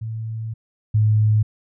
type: tone pair in turn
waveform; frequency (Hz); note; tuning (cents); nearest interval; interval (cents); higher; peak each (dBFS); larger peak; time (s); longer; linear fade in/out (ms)
sine; 111.6 / 107.42; A2 / A2; +25 / -41; minor second; 66; first; -25 / -13; second; 0.01-0.54 / 0.94-1.43; first; 10
effects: none